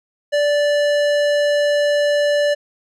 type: tone with tanh clipping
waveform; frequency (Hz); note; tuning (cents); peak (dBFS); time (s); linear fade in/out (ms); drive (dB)
sine; 584; D5; -10; -16; 0.32-2.55; 20; 18
effects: none